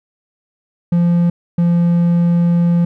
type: tone pair in turn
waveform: triangle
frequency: 172.6 / 171.99 Hz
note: F3 / F3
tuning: -20 / -26 cents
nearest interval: unison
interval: 6 cents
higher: first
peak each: -8 dBFS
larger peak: neither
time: 0.92-1.3 / 1.58-2.85 s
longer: second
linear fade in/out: 5 ms
effects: none